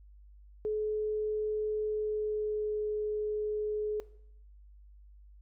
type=tone with pitch glide; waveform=sine; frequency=427.3 to 423.6 Hz; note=G#4 to G#4; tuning=+49 to +34 cents; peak=-29 dBFS; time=0.65-4 s; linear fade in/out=0 ms; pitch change=-15 cents; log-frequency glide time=1.83-2.82 s; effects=noise-tail reverb RT60 0.7 s tail -19 dB re dry + added 50 Hz sine -52 dBFS peak until 5.41 s